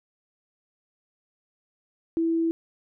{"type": "tone", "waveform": "sine", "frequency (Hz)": 329.6, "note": "E4", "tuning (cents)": 0, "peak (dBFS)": -21, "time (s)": [2.17, 2.51], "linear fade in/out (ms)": 0, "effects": []}